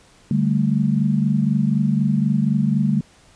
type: chord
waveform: sine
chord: D suspended fourth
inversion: none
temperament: equal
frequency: 146.83 / 196 / 220 Hz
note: D3 / G3 / A3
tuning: 0 / 0 / 0 cents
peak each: -20 dBFS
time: 0.31-3.01 s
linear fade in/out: 2 ms
effects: pink hiss -52 dBFS RMS until 3.35 s + resampled to 22050 Hz